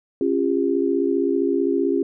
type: tone cluster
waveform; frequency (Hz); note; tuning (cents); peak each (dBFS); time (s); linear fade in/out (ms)
sine; 274.5 / 346.4 / 401.8; C#4 / F4 / G4; -17 / -14 / +43; -22; 0.21-2.03; 2
effects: none